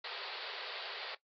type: band-pass noise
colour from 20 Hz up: white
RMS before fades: -43 dBFS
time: 0.04-1.15 s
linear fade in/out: 5 ms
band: 390 to 4700 Hz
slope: 96 dB/octave
effects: noise-tail reverb RT60 0.1 s tail -17 dB re dry + AAC 48 kbps